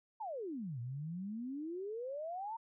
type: exponential two-way sweep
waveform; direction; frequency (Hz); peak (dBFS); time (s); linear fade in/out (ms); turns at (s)
sine; down then up; 932.3 to 115.5 to 932.3; -39; 0.2-2.57; 10; 0.8
effects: none